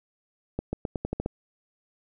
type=accelerating click train; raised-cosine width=2 ms; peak=-15 dBFS; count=8; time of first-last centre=0.59-1.261 s; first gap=140 ms; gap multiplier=0.87; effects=none